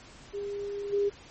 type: tone with level steps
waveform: sine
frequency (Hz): 404.5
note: G#4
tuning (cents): -46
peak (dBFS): -32 / -23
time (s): 0.33-1.1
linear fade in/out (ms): 20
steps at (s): 0.92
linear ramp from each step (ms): 20
effects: pink hiss -51 dBFS RMS until 1.3 s + MP3 32 kbps